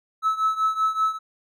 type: tone with tremolo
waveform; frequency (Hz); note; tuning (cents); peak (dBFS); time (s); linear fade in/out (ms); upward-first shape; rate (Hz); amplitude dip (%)
triangle; 1300; E6; -24; -13; 0.22-1.19; 50; triangle; 5.2; 90
effects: tanh soft clip ceiling -14 dBFS